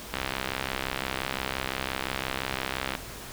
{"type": "click train", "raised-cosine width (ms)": 0.3, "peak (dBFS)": -12, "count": 186, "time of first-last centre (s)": [0.14, 2.952], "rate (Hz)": 65.8, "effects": ["pink hiss -41 dBFS RMS until 3.32 s"]}